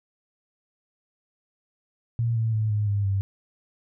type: tone with pitch steps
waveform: sine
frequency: 116.54 / 112.57 / 108.74 / 105.03 / 101.45 / 98 Hz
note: A#2 / A2 / A2 / G#2 / G#2 / G2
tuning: 0 / +40 / -20 / +20 / -40 / 0 cents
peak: -21 dBFS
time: 2.19-3.21 s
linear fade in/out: 0 ms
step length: 170 ms
effects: none